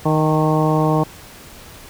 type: harmonic tone with a mistuned harmonic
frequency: 155.56 Hz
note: D#3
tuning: in tune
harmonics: 1 / 2 / 3 / 4 / 5 / 6 / 7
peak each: -17 / -20 / -22 / -23 / -24 / -25 / -25 dBFS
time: 0.05-1.04 s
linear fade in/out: 10 ms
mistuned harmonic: 6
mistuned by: -40 cents
effects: pink hiss -40 dBFS RMS until 1.89 s